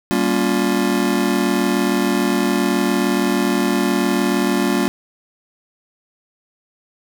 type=chord; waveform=square; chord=G half-diminished seventh; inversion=none; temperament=just; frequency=196 / 235.2 / 282.2 / 352.8 Hz; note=G3 / Bb3 / Db4 / F4; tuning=0 / +16 / +31 / +18 cents; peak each=-22 dBFS; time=0.11-4.88 s; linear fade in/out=0 ms; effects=8-bit